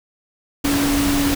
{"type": "tone in noise", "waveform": "sine", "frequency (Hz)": 283.4, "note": "C#4", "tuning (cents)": 38, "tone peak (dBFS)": -17, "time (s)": [0.64, 1.35], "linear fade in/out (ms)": 10, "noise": "pink", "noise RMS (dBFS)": -22, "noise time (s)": [0.64, 1.35], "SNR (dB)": 2, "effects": []}